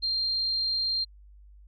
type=tone; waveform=sine; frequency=4186 Hz; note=C8; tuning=in tune; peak=-25 dBFS; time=0.02-1.05 s; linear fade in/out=20 ms; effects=added 50 Hz sine -49 dBFS peak until 1.67 s